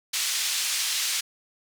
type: band-pass noise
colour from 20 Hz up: pink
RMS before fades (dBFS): -27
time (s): 0.13-1.21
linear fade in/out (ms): 10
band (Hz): 3200 to 9100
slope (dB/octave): 12
effects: none